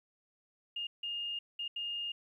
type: tone bursts at uneven times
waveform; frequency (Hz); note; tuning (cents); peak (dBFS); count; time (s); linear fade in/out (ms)
sine; 2832; F7; +23; -35; 4; 0.76-0.87 / 1.03-1.39 / 1.59-1.68 / 1.76-2.12; 5
effects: 12-bit